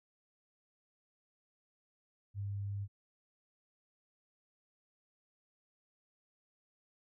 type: tone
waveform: sine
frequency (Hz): 100.3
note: G2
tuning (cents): +40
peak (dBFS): -36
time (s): 2.34-2.88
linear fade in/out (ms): 50
effects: none